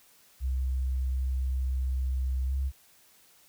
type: tone with pitch glide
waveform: sine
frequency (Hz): 64.8 to 67.12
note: C2 to C2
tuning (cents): -16 to +45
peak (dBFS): -26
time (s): 0.4-2.72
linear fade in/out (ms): 50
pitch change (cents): +61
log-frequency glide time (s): 2.46-2.53
effects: white hiss -60 dBFS RMS until 3.48 s